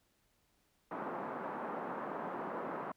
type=band-pass noise; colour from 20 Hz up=white; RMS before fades=-41 dBFS; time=0.91-2.92 s; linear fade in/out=5 ms; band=180 to 1200 Hz; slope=24 dB/octave; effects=pink hiss -75 dBFS RMS until 2.96 s